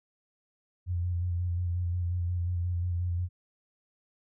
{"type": "tone with vibrato", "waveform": "sine", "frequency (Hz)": 88, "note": "F2", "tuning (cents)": 14, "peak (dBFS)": -27, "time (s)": [0.86, 3.29], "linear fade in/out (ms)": 50, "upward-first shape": "square", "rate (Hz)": 5.6, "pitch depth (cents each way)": 27, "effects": []}